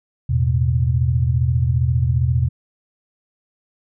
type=chord; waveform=sine; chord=E suspended fourth; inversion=none; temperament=equal with one note detuned; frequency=82.41 / 110 / 124.91 Hz; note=E2 / A2 / B2; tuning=0 / 0 / +20 cents; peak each=-19 / -23 / -17 dBFS; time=0.29-2.49 s; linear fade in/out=10 ms; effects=none